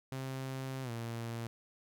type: tone with pitch glide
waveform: sawtooth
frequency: 132.5 to 116.02 Hz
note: C3 to A#2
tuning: +22 to -8 cents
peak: -34 dBFS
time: 0.12-1.47 s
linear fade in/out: 0 ms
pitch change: -230 cents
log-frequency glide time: 0.83-0.91 s
effects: none